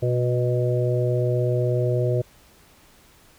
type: harmonic tone with a mistuned harmonic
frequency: 123.47 Hz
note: B2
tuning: in tune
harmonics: 1 / 3 / 4 / 5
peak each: -21 / -26 / -27 / -28 dBFS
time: 0.02-2.22 s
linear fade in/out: 10 ms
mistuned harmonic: 3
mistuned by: -22 cents
effects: pink hiss -54 dBFS RMS until 3.38 s